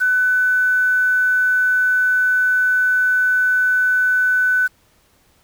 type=tone with quantisation; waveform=sine; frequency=1500 Hz; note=F#6; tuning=23 cents sharp; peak=-13 dBFS; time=0-4.68 s; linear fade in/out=20 ms; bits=6; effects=pink hiss -57 dBFS RMS until 5.43 s